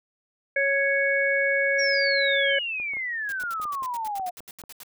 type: harmonic tone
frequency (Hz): 554.4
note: C#5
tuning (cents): 0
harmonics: 1 / 3 / 4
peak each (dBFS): -25 / -24 / -25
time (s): 0.56-2.59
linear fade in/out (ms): 5
type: exponential sweep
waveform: sine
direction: down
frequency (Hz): 5740 to 705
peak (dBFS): -27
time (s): 1.78-4.31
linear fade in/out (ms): 20
type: clicks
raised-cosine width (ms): 1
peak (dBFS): -31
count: 10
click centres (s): 2.8 / 2.936 / 2.969 / 3.437 / 3.599 / 3.654 / 3.823 / 4.197 / 4.405 / 4.638
type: noise bursts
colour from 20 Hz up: white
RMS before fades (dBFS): -42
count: 15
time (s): 3.29-4.833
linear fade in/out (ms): 0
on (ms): 31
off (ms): 77
effects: none